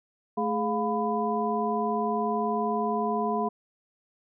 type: tone cluster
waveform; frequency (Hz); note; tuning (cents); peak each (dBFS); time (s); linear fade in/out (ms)
sine; 217.3 / 418.3 / 705 / 998; A3 / G#4 / F5 / B5; -21 / +12 / +16 / +18; -30; 0.37-3.49; 10
effects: none